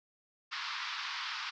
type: band-pass noise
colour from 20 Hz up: pink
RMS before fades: -39 dBFS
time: 0.51-1.51 s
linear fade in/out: 20 ms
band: 990 to 5200 Hz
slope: 48 dB/octave
effects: none